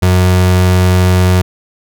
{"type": "tone", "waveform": "35% pulse", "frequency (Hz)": 91.4, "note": "F#2", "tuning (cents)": -21, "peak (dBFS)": -5, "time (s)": [0.02, 1.42], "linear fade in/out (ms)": 10, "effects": []}